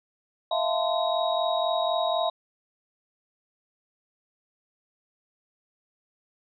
sine tone cluster, 650 / 694 / 881 / 1032 / 3799 Hz, E5 / F5 / A5 / C6 / A#7, -24 / -11 / +2 / -24 / +32 cents, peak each -27 / -27 / -33 / -32 / -32 dBFS, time 0.51-2.3 s, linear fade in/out 5 ms, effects none

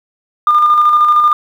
sine tone with tremolo, 1207 Hz, D6, 47 cents sharp, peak -4 dBFS, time 0.47-1.33 s, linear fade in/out 2 ms, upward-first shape square, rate 13 Hz, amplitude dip 35%, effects tanh soft clip ceiling -2 dBFS + 7-bit

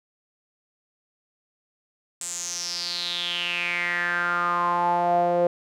sawtooth tone with band-pass filter sweep, 174.61 Hz, F3, in tune, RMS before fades -25 dBFS, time 2.21-5.47 s, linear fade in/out 2 ms, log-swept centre 7900 to 540 Hz, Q 6.6, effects none

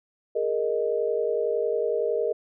sine chord, Ab suspended second, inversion none, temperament equal, 415.3 / 466.2 / 622.3 Hz, Ab4 / Bb4 / Eb5, 0 / 0 / 0 cents, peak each -28 / -25 / -29 dBFS, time 0.35-2.33 s, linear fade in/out 10 ms, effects none

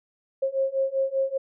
sine beating tone pair, 535 / 540.1 Hz, C5 / C#5, +38 / -45 cents, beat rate 5.1 Hz, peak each -26 / -25 dBFS, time 0.42-1.38 s, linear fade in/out 10 ms, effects none

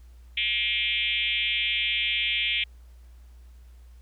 sine tone with frequency modulation, 2800 Hz, F7, 4 cents sharp, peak -23 dBFS, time 0.37-2.64 s, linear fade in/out 5 ms, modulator 221 Hz, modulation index 3, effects added 60 Hz sine -46 dBFS peak until 4.01 s + pink hiss -65 dBFS RMS until 4.01 s

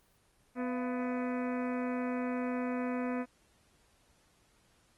harmonic tone with a mistuned harmonic, 250 Hz, B3, 21 cents sharp, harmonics 1 / 2 / 3 / 4 / 5 / 6 / 7 / 8 / 9 / 10, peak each -33 / -39 / -43 / -45 / -47 / -49 / -50 / -51 / -52 / -53 dBFS, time 0.55-3.26 s, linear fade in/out 50 ms, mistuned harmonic 3, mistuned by -140 cents, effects pink hiss -68 dBFS RMS until 4.97 s + Opus 24 kbps

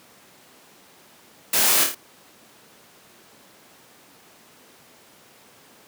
white noise with echo, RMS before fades -20 dBFS, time 1.53-1.84 s, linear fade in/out 5 ms, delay 27 ms, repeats 4, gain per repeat -4 dB, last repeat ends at 1.948 s, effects pink hiss -51 dBFS RMS until 5.87 s + high-pass 200 Hz 12 dB/octave

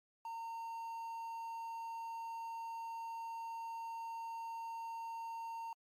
triangle tone with quantisation, 915 Hz, A#5, 32 cents flat, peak -40 dBFS, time 0.25-5.73 s, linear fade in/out 2 ms, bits 11, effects AAC 64 kbps

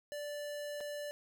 square tone with dropouts, 585 Hz, D5, 7 cents flat, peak -40 dBFS, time 0.12-1.11 s, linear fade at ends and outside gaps 0 ms, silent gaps 0.805-0.809 s, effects none

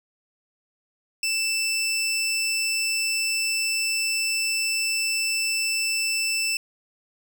20% pulse tone, 2653 Hz, E7, 10 cents sharp, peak -18 dBFS, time 1.23-6.57 s, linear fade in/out 2 ms, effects none

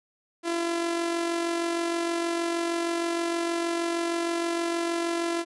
sawtooth tone with amplitude modulation, 338.7 Hz, E4, 47 cents sharp, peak -20 dBFS, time 0.43-5.45 s, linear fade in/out 50 ms, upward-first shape sine, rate 46.4 Hz, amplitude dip 40%, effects resampled to 24000 Hz

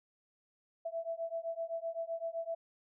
sine beating tone pair, 659.3 / 667.1 Hz, E5 / E5, 0 / +20 cents, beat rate 7.8 Hz, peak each -39 / -39 dBFS, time 0.85-2.55 s, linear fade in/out 10 ms, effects none

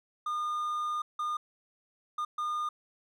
triangle tone bursts at uneven times, 1216 Hz, D#6, 40 cents flat, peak -28 dBFS, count 4, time 0.26-1.02 / 1.19-1.37 / 2.18-2.25 / 2.38-2.69 s, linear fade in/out 5 ms, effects none

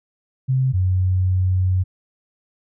sine tone pair in turn, 130.81 / 92.5 Hz, C3 / F#2, 0 / 0 cents, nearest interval tritone, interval 600 cents, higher first, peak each -15 dBFS, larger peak neither, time 0.48-0.73 / 0.73-1.84 s, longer second, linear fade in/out 20 ms, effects none

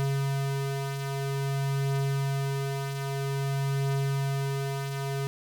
square beating tone pair, 137.2 / 137.71 Hz, C#3 / C#3, -17 / -11 cents, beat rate 0.51 Hz, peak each -37 / -28 dBFS, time 0-5.27 s, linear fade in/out 0 ms, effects none

